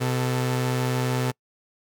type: tone pair together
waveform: sawtooth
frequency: 126.65 / 440 Hz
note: B2 / A4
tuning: +44 / 0 cents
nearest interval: octave + minor seventh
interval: 2156 cents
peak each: -19 / -27 dBFS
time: 0-1.32 s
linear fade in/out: 20 ms
effects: noise-tail reverb RT60 0.1 s tail -26 dB re dry